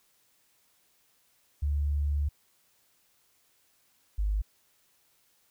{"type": "tone pair in turn", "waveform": "sine", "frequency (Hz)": [72.5, 51.13], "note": ["D2", "G#1"], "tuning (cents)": [-22, -26], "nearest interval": "tritone", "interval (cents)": 604, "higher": "first", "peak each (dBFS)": -25, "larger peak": "neither", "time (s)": [[1.62, 2.29], [4.18, 4.42]], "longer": "first", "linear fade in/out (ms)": 10, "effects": ["white hiss -68 dBFS RMS until 5.5 s"]}